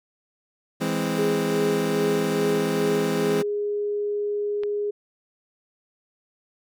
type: chord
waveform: 25% pulse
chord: E augmented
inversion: none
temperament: equal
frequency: 164.81 / 207.7 / 261.6 Hz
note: E3 / G#3 / B#3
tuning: 0 / 0 / 0 cents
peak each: -24 dBFS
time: 0.8-3.43 s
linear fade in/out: 20 ms
type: tone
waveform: sine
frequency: 413 Hz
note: G#4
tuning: 10 cents flat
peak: -23 dBFS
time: 1.18-4.91 s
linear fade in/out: 10 ms
type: clicks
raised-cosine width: 0.3 ms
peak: -22 dBFS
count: 2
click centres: 3.388 / 4.635 s
effects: none